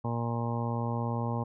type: harmonic tone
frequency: 117.5 Hz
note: A#2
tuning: 14 cents sharp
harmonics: 1 / 2 / 3 / 4 / 5 / 6 / 7 / 8 / 9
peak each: -31 / -35 / -44 / -40 / -41 / -49 / -39 / -41 / -42 dBFS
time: 0.04-1.44 s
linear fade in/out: 10 ms
effects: none